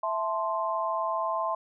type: chord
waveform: sine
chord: A minor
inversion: second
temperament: equal with one note detuned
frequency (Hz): 659.3 / 874.4 / 1046.5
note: E5 / A5 / C6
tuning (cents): 0 / -11 / 0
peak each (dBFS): -31 / -33 / -29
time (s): 0.03-1.55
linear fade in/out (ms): 5
effects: none